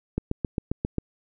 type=click train; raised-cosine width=3 ms; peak=-12 dBFS; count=7; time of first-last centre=0.18-0.983 s; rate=7.47 Hz; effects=none